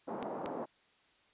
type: band-pass noise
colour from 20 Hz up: white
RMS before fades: -40 dBFS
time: 0.07-0.66 s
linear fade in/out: 20 ms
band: 190 to 870 Hz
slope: 24 dB/octave
type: clicks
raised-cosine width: 0.3 ms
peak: -26 dBFS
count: 2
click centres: 0.227 / 0.46 s
effects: white hiss -68 dBFS RMS until 1.33 s + resampled to 8000 Hz